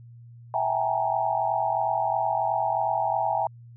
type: tone cluster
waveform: sine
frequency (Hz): 657 / 762 / 810 / 853 / 933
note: E5 / G5 / G#5 / G#5 / A#5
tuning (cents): -6 / -49 / -43 / +46 / +1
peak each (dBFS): -29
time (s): 0.54-3.47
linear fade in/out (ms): 2
effects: added 118 Hz sine -44 dBFS peak until 3.76 s

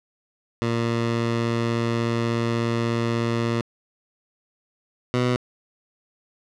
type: tone pair in turn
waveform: 15% pulse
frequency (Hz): 116.54 / 123.93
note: A#2 / B2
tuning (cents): 0 / +6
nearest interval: minor second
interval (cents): 106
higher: second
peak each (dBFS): -15 / -13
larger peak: second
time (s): 0.62-3.61 / 5.14-5.36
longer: first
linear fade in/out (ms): 0
effects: low-pass 5000 Hz 12 dB/octave

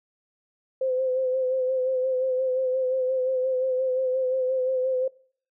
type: tone with vibrato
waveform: sine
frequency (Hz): 516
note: C5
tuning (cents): -24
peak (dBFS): -22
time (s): 0.81-5.08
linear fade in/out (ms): 5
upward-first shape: sine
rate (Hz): 5.7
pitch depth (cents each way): 34
effects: noise-tail reverb RT60 0.5 s tail -22 dB re dry

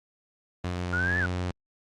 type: tone with pitch glide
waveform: sawtooth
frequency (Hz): 89.2 to 89.98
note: F2 to F#2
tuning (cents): +37 to -48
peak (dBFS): -24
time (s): 0.64-1.51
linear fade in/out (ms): 5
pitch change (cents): +15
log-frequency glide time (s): 1.03-1.2
type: exponential two-way sweep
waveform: sine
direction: up then down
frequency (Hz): 1406 to 1775 to 1406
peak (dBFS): -25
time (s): 0.93-1.26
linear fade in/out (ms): 2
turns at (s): 1.19
effects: low-pass 6000 Hz 12 dB/octave + Opus 24 kbps

